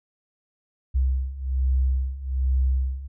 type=beating tone pair; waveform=sine; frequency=64.5 / 65.7 Hz; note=C2 / C2; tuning=-24 / +8 cents; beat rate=1.2 Hz; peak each=-25 / -22 dBFS; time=0.94-3.08 s; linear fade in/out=20 ms; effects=none